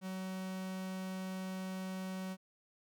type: tone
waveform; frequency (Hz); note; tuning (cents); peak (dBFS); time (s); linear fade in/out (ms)
45% pulse; 187.8; F#3; +26; -39; 0.01-2.37; 50
effects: none